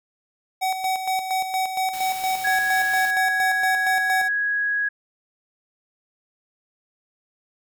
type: tone with tremolo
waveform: square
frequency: 755 Hz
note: F#5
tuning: 35 cents sharp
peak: -21 dBFS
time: 0.61-4.29 s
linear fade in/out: 20 ms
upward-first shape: square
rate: 4.3 Hz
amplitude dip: 55%
type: noise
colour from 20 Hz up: white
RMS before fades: -37 dBFS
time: 1.93-3.11 s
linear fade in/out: 5 ms
type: tone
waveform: sine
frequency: 1661.2 Hz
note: G#6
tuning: in tune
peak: -20 dBFS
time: 2.44-4.89 s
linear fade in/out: 10 ms
effects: none